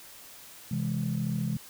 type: chord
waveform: sine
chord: C augmented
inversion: none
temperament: equal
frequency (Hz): 130.81 / 164.81 / 207.7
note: C3 / E3 / G#3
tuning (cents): 0 / 0 / 0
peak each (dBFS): -31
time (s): 0.71-1.57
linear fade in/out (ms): 5
effects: tanh soft clip ceiling -20 dBFS + white hiss -49 dBFS RMS until 1.69 s